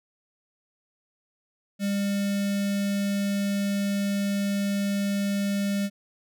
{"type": "tone with notch filter", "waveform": "square", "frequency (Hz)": 200, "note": "G3", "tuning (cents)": 35, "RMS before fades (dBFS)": -26, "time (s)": [1.79, 5.9], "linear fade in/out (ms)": 50, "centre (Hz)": 990, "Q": 1, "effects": []}